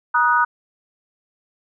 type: chord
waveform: sine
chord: D# minor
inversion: second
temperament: equal with one note detuned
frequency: 953.6 / 1244.5 / 1480 Hz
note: A#5 / D#6 / F#6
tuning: +39 / 0 / 0 cents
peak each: -18 dBFS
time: 0.14-0.45 s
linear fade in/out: 10 ms
effects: none